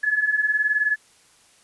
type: beating tone pair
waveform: sine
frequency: 1694 / 1713 Hz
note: G#6 / A6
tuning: +34 / -47 cents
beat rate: 19 Hz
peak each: -24 / -20 dBFS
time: 0.03-0.96 s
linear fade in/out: 10 ms
effects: white hiss -56 dBFS RMS until 1.63 s + resampled to 24000 Hz